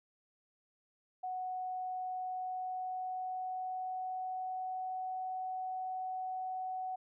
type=tone with pitch glide; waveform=sine; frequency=740 to 746.4 Hz; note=F#5 to F#5; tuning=0 to +15 cents; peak=-36 dBFS; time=1.23-6.96 s; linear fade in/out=10 ms; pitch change=+15 cents; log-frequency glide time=2.17-5.16 s; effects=none